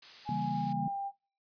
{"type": "noise", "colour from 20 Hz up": "blue", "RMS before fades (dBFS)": -44, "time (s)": [0.02, 0.73], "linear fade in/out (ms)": 5}
{"type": "tone with pitch glide", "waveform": "sine", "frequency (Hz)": [837, 794.1], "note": ["G#5", "G5"], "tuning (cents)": [13, 22], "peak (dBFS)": -33, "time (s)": [0.25, 1.12], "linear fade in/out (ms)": 50, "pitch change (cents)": -91, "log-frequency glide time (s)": [0.36, 0.95]}
{"type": "chord", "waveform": "sine", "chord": "C# diminished seventh", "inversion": "none", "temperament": "equal", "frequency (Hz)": [138.59, 164.81, 196, 233.1], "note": ["C#3", "E3", "G3", "Bb3"], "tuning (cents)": [0, 0, 0, 0], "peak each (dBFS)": -38, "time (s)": [0.29, 0.88], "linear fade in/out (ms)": 2}
{"effects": ["noise-tail reverb RT60 0.4 s tail -23 dB re dry", "resampled to 11025 Hz"]}